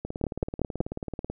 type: two click trains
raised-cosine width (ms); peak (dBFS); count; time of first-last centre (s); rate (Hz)
2; -11 / -19; 4 / 24; 0.24-0.805 / 0.05-1.3; 5.31 / 18.4
effects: none